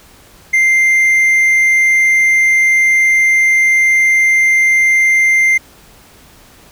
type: tone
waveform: triangle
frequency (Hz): 2093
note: C7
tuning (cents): 0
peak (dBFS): -6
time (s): 0.53-5.58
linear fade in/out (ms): 10
effects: pink hiss -43 dBFS RMS until 6.71 s